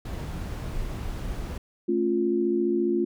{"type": "noise", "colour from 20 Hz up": "brown", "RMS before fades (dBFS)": -32, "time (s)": [0.05, 1.58], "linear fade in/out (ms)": 5}
{"type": "chord", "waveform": "sine", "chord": "A augmented", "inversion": "none", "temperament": "equal with one note detuned", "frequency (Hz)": [220, 274.3, 349.2], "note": ["A3", "C#4", "E#4"], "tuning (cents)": [0, -18, 0], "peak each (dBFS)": [-28, -29, -23], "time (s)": [1.88, 3.05], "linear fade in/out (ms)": 10}
{"effects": []}